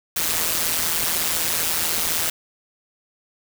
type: noise with amplitude modulation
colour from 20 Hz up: white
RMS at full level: -19 dBFS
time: 0.16-2.3 s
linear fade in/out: 5 ms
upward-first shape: sine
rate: 164 Hz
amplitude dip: 80%
effects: none